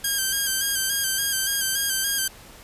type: tone with vibrato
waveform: 5% pulse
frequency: 1589 Hz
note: G6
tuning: 23 cents sharp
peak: -11 dBFS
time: 0.04-2.28 s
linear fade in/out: 5 ms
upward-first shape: square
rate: 3.5 Hz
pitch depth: 37 cents each way
effects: pink hiss -46 dBFS RMS until 2.63 s + resampled to 32000 Hz